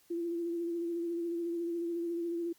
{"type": "tone with vibrato", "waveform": "sine", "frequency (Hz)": 340.2, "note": "F4", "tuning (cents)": -45, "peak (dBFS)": -32, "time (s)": [0.1, 2.53], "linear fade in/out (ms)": 10, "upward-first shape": "sine", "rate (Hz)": 14, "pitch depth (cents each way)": 28, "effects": ["white hiss -66 dBFS RMS until 2.58 s", "Opus 48 kbps"]}